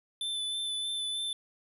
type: tone with vibrato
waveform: square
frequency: 3520 Hz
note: A7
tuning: in tune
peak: -32 dBFS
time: 0.21-1.33 s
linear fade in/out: 2 ms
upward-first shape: sine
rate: 3.2 Hz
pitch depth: 16 cents each way
effects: resampled to 32000 Hz